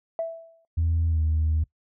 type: tone with exponential decay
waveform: sine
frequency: 659.3 Hz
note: E5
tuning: in tune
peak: -22 dBFS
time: 0.19-0.65 s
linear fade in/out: 1 ms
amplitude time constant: 100 ms
type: tone with pitch glide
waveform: sine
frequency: 82.41 to 78.51 Hz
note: E2 to D#2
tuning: 0 to +16 cents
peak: -19 dBFS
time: 0.77-1.64 s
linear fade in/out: 10 ms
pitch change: -84 cents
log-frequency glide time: 1.08-1.21 s
effects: noise-tail reverb RT60 0.1 s tail -21 dB re dry + tanh soft clip ceiling -17 dBFS